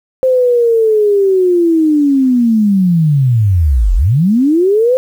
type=linear two-way sweep; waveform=sine; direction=down then up; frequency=523.3 to 39.03 to 523.3 Hz; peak=-7 dBFS; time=0.23-4.97 s; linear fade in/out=0 ms; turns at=3.95 s; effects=7-bit